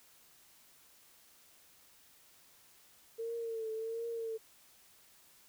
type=tone with vibrato; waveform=sine; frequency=452.4 Hz; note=A4; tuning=48 cents sharp; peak=-36 dBFS; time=3.18-4.38 s; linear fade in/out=20 ms; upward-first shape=triangle; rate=1.4 Hz; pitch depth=55 cents each way; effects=white hiss -63 dBFS RMS until 5.48 s